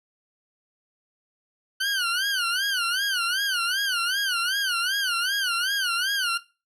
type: tone with vibrato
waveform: 20% pulse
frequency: 1497 Hz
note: F#6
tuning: 20 cents sharp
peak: -18 dBFS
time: 1.8-6.38 s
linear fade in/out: 10 ms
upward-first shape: sine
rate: 2.6 Hz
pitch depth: 160 cents each way
effects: noise-tail reverb RT60 0.3 s tail -18 dB re dry + low-pass 12000 Hz 12 dB/octave